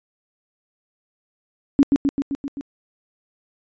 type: tone with echo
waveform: sine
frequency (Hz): 279.4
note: C#4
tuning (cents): +14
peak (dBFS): -9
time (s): 1.79-1.83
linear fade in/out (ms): 0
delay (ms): 130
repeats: 6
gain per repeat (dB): -3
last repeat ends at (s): 2.61
effects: resampled to 16000 Hz